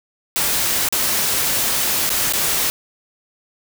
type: noise with dropouts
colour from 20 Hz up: white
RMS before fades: -19 dBFS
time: 0.36-2.7 s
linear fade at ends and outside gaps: 0 ms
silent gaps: 0.887-0.925 / 2.093-2.102 / 2.324-2.335 s
effects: none

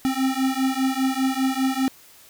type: beating tone pair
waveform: square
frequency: 261.6 / 266.6 Hz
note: C4 / C4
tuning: 0 / +33 cents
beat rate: 5 Hz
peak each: -24 dBFS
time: 0.05-1.88 s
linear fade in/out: 0 ms
effects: white hiss -50 dBFS RMS until 2.29 s

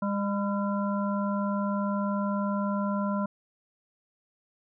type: harmonic tone with a mistuned harmonic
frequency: 201.6 Hz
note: G3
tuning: 49 cents sharp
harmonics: 1 / 3 / 5 / 7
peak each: -27 / -34 / -34 / -38 dBFS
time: 0.02-3.26 s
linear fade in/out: 5 ms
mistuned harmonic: 7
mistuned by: -52 cents
effects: none

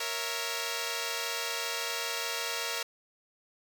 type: chord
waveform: 5% pulse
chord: A# diminished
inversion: none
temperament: equal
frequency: 466.2 / 554.4 / 659.3 Hz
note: A#4 / C#5 / E5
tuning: 0 / 0 / 0 cents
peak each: -23 / -26 / -26 dBFS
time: 0-2.83 s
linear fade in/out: 5 ms
effects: none

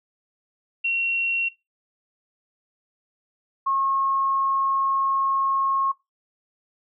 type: tone pair in turn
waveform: sine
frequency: 2734 / 1085 Hz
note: F7 / C#6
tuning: -37 / -37 cents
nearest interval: octave + major third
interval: 1600 cents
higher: first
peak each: -20 dBFS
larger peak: neither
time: 0.84-1.49 / 3.66-5.92 s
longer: second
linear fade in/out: 10 ms
effects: noise-tail reverb RT60 0.2 s tail -18 dB re dry

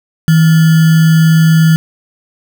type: tone with sample-and-hold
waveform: sine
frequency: 161.4 Hz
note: E3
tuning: 36 cents flat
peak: -4 dBFS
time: 0.28-1.76 s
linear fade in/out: 0 ms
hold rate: 1575 Hz
effects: none

